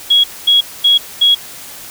sine tone bursts, 3322 Hz, G#7, in tune, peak -6 dBFS, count 4, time 0.1-1.35 s, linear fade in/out 10 ms, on 140 ms, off 230 ms, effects white hiss -32 dBFS RMS until 1.9 s

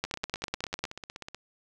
two click trains, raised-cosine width 0.2 ms, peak -22 / -11 dBFS, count 22 / 9, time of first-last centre 0.05-1.346 / 0.04-0.84 s, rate 16.2 / 10 Hz, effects none

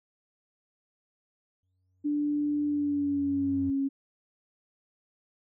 triangle tone with exponential growth, 92.5 Hz, F#2, in tune, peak -32 dBFS, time 1.63-3.7 s, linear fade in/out 0 ms, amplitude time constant 450 ms
sine tone with pitch glide, 293.7 to 274 Hz, D4 to C#4, 0 to -20 cents, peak -25 dBFS, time 2.04-3.89 s, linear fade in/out 20 ms, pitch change -120 cents, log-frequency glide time 2.66-3.61 s
effects none

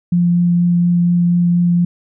sine tone with vibrato, 174.2 Hz, F3, 4 cents flat, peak -10 dBFS, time 0.12-1.85 s, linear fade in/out 5 ms, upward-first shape triangle, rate 4.2 Hz, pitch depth 9 cents each way, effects none

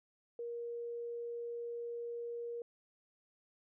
sine tone, 471.9 Hz, A#4, 21 cents sharp, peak -39 dBFS, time 0.39-2.62 s, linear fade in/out 2 ms, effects none

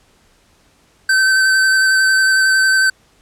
square tone with vibrato, 1541 Hz, G6, 30 cents flat, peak -11 dBFS, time 1.09-2.9 s, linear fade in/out 5 ms, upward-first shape square, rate 11 Hz, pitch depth 11 cents each way, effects pink hiss -54 dBFS RMS until 3.21 s + low-pass 10000 Hz 12 dB/octave

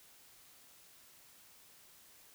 silence, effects white hiss -61 dBFS RMS until 2.34 s

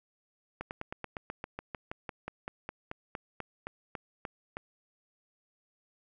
slowing click train, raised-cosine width 0.5 ms, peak -22 dBFS, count 22, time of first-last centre 0.61-4.569 s, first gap 99 ms, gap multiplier 1.06, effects none

